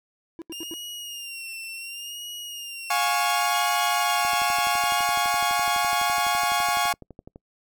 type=tone bursts; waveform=triangle; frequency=329.6 Hz; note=E4; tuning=in tune; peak=-31 dBFS; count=4; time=0.39-0.739 s; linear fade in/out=0 ms; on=28 ms; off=79 ms
type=tone with vibrato; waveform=sawtooth; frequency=2794 Hz; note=F7; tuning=in tune; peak=-31 dBFS; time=0.52-5.05 s; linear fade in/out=2 ms; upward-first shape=sine; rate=0.69 Hz; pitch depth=66 cents each way
type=chord; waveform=sawtooth; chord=Db major; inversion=first; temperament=equal with one note detuned; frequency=708.2 / 830.6 / 1108.7 Hz; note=F5 / Ab5 / Db6; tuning=+24 / 0 / 0 cents; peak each=-22 dBFS; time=2.9-6.93 s; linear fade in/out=5 ms
type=click train; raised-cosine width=2 ms; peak=-28 dBFS; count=38; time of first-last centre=4.25-7.359 s; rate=11.9 Hz
effects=noise-tail reverb RT60 0.1 s tail -26 dB re dry